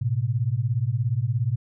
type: beating tone pair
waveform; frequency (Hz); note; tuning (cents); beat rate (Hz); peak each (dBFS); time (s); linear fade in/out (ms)
sine; 110 / 127; A2 / B2; 0 / +49; 17; -24; 0.01-1.56; 10
effects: none